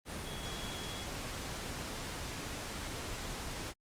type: tone in noise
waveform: sine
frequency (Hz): 3340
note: G#7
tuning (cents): +9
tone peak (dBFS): -47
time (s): 0.23-1.07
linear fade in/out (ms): 50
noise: pink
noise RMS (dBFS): -41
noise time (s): 0.05-3.74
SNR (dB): -9
effects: low-pass 10000 Hz 12 dB/octave + Opus 32 kbps